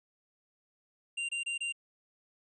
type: tone bursts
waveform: square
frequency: 2779 Hz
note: F7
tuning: 9 cents flat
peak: -33 dBFS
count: 4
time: 1.17-1.725 s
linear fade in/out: 10 ms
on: 120 ms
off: 25 ms
effects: resampled to 22050 Hz